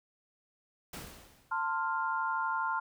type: noise with exponential decay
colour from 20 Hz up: pink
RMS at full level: -41 dBFS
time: 0.93-1.76 s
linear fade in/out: 5 ms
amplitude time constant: 180 ms
type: chord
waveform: sine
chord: F major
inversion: first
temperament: equal with one note detuned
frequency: 894.3 / 1046.5 / 1396.9 Hz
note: A5 / C6 / F6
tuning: +28 / 0 / 0 cents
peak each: -34 dBFS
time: 1.51-2.8 s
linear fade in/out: 10 ms
effects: none